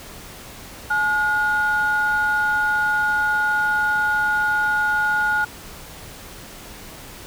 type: tone pair together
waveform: sine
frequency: 851 / 1436.2 Hz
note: G#5 / F6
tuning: +42 / +48 cents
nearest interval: major sixth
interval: 906 cents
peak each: -22 / -17 dBFS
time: 0.9-5.45 s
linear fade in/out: 10 ms
effects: tanh soft clip ceiling -12 dBFS + pink hiss -39 dBFS RMS until 7.26 s